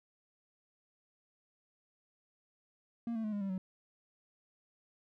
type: tone with pitch steps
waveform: triangle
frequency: 233.1 / 223.1 / 213.5 / 204.3 / 195.56 / 187.16 Hz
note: A#3 / A3 / G#3 / G#3 / G3 / F#3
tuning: 0 / +24 / +48 / -28 / -4 / +20 cents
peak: -32 dBFS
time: 3.07-3.58 s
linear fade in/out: 2 ms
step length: 85 ms
effects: none